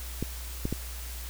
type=clicks; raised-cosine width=3 ms; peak=-16 dBFS; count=3; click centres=0.226 / 0.654 / 0.726 s; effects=added 60 Hz sine -37 dBFS peak until 1.29 s + white hiss -43 dBFS RMS until 1.29 s